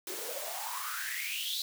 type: noise with high-pass filter sweep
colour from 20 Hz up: white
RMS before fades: -37 dBFS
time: 0.07-1.62 s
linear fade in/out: 2 ms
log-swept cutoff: 340 to 4100 Hz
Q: 9.7
effects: none